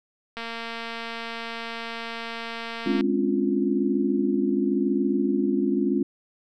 click train, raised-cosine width 0.3 ms, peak -18 dBFS, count 608, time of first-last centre 0.37-3.009 s, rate 230 Hz
sine chord, Db major seventh, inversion second, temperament equal with one note detuned, 207.7 / 261.6 / 282.5 / 349.2 Hz, Ab3 / C4 / Db4 / F4, 0 / 0 / +33 / 0 cents, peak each -26 dBFS, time 2.86-6.03 s, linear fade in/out 5 ms
effects none

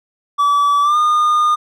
triangle tone with pitch glide, 1150 to 1218.4 Hz, D6 to D#6, -37 to -37 cents, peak -9 dBFS, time 0.38-1.56 s, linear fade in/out 20 ms, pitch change +100 cents, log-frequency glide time 0.82-0.97 s, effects none

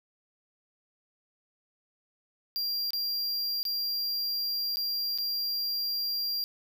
square tone with dropouts, 4760 Hz, D8, 22 cents sharp, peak -29 dBFS, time 2.56-6.44 s, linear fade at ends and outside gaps 0 ms, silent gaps 2.906-2.933 / 3.63-3.652 / 4.759-4.77 / 5.177-5.185 s, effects none

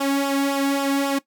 sawtooth tone with flanger, 277.2 Hz, C#4, in tune, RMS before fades -21 dBFS, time 0-1.19 s, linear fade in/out 10 ms, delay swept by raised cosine 0.46 to 1.66 ms, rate 3.7 Hz, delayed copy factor -0.65, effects noise-tail reverb RT60 0.1 s tail -17 dB re dry

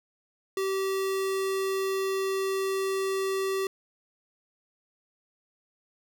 square tone, 385.7 Hz, G4, 28 cents flat, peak -27 dBFS, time 0.57-3.67 s, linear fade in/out 2 ms, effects none

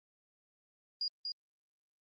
sine tone with echo, 4849 Hz, D#8, 45 cents flat, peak -32 dBFS, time 1.01-1.08 s, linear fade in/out 2 ms, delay 240 ms, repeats 1, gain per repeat -4 dB, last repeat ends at 1.32 s, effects Opus 24 kbps

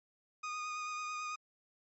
30% pulse tone with vibrato, 1235 Hz, D#6, 13 cents flat, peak -35 dBFS, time 0.43-1.36 s, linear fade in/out 10 ms, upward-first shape sine, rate 9.1 Hz, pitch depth 14 cents each way, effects MP3 32 kbps

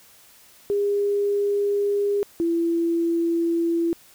sine tone pair in turn, 406 / 336 Hz, G#4 / E4, -39 / +33 cents, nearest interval minor third, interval 328 cents, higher first, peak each -19 dBFS, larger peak neither, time 0.7-2.23 / 2.4-3.93 s, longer neither, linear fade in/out 0 ms, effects white hiss -52 dBFS RMS until 4.14 s

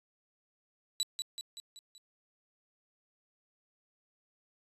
30% pulse tone with echo, 3942 Hz, B7, 4 cents flat, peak -26 dBFS, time 1-1.03 s, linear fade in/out 0 ms, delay 190 ms, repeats 5, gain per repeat -5 dB, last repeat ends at 1.98 s, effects resampled to 32000 Hz

